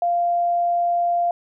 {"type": "tone", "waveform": "sine", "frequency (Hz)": 695, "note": "F5", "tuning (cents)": -9, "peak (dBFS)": -17, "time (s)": [0.02, 1.31], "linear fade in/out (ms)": 2, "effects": []}